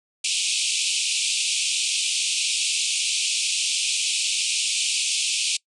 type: band-pass noise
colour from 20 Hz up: pink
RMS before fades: -24 dBFS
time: 0.24-5.57 s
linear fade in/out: 5 ms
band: 2400 to 9600 Hz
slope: 96 dB/octave
effects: noise-tail reverb RT60 0.1 s tail -24 dB re dry